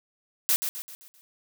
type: noise with echo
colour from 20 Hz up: blue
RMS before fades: -22 dBFS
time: 0.49-0.56 s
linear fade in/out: 0 ms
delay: 130 ms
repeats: 5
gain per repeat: -7 dB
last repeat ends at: 1.21 s
effects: none